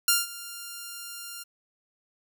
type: tone with ADSR envelope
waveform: 5% pulse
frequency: 1396.9 Hz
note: F6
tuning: in tune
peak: -6 dBFS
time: 0.08-1.44 s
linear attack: 3 ms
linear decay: 180 ms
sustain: -20 dB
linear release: 18 ms
effects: none